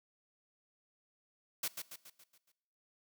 white noise with echo, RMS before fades -36 dBFS, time 1.63-1.68 s, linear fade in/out 5 ms, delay 140 ms, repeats 6, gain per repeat -6 dB, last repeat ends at 2.52 s, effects noise-tail reverb RT60 0.9 s tail -20 dB re dry + high-pass 150 Hz 12 dB/octave

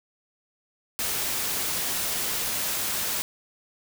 white noise, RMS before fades -28 dBFS, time 0.99-3.22 s, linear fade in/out 0 ms, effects none

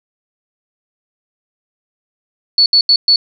sine tone bursts at uneven times, 4435 Hz, C#8, in tune, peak -6 dBFS, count 4, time 2.58-2.66 / 2.73-2.81 / 2.89-2.96 / 3.08-3.16 s, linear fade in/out 2 ms, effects none

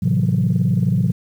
sine chord, F# half-diminished seventh, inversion first, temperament just, 111 / 133.2 / 166.5 / 185 Hz, A2 / C3 / E3 / F#3, +16 / +31 / +18 / 0 cents, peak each -19 dBFS, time 0.02-1.12 s, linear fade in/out 10 ms, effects tanh soft clip ceiling -8 dBFS + 8-bit

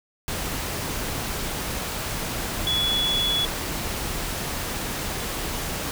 sine tone in noise, 3395 Hz, G#7, 37 cents sharp, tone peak -21 dBFS, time 2.67-3.45 s, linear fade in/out 0 ms, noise pink, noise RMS -29 dBFS, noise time 0.28-5.91 s, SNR +5 dB, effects none

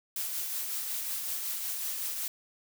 blue noise with tremolo, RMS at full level -33 dBFS, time 0.16-2.28 s, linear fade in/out 2 ms, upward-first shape triangle, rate 5.4 Hz, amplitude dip 35%, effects none

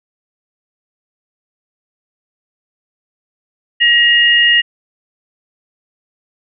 sine tone pair together, 1900 / 2847 Hz, A#6 / F7, +33 / +33 cents, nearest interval perfect fifth, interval 700 cents, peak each -10 dBFS, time 3.8-4.62 s, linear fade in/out 20 ms, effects none

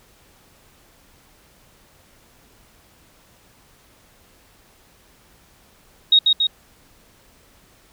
sine tone with echo, 3759 Hz, A#7, 14 cents sharp, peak -9 dBFS, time 6.12-6.19 s, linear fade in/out 5 ms, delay 140 ms, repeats 2, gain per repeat -3 dB, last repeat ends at 6.47 s, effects pink hiss -54 dBFS RMS until 7.92 s

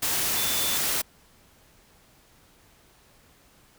sine tone in noise, 3518 Hz, A7, 1 cent flat, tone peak -32 dBFS, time 0.36-0.78 s, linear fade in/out 10 ms, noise white, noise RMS -26 dBFS, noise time 0.02-1.02 s, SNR -9 dB, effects pink hiss -58 dBFS RMS until 3.78 s

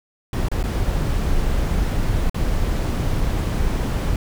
brown noise with dropouts, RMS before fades -20 dBFS, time 0.33-4.16 s, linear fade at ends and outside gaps 2 ms, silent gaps 0.485-0.515 / 0.629-0.638 / 2.297-2.344 s, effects none

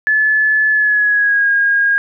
sine tone with pitch glide, 1726 to 1629.1 Hz, A6 to G#6, -34 to -34 cents, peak -10 dBFS, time 0.07-1.98 s, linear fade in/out 0 ms, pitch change -100 cents, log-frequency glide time 0.7-1.5 s, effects none

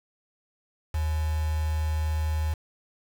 sine tone with quantisation, 77.78 Hz, D#2, in tune, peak -24 dBFS, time 0.94-2.54 s, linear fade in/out 5 ms, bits 6, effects none

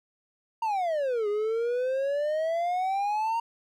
triangle exponential two-way sweep, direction down then up, 932.3 to 408.4 to 932.3 Hz, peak -23 dBFS, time 0.62-3.4 s, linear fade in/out 5 ms, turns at 1.28 s, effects none

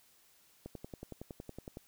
click train, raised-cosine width 2 ms, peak -30 dBFS, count 13, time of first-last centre 0.66-1.771 s, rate 10.8 Hz, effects white hiss -66 dBFS RMS until 1.87 s

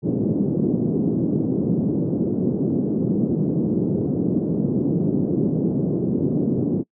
pink band-pass noise, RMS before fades -21 dBFS, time 0.02-6.84 s, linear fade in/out 50 ms, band 150 to 370 Hz, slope 24 dB/octave, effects noise-tail reverb RT60 0.1 s tail -26 dB re dry

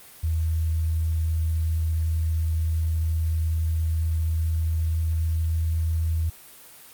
sine tone with pitch glide, 80.6 to 81.16 Hz, E2 to E2, -38 to -26 cents, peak -21 dBFS, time 0.23-6.3 s, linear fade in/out 10 ms, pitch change +12 cents, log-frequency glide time 3.95-5.47 s, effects white hiss -47 dBFS RMS until 6.93 s + Opus 32 kbps

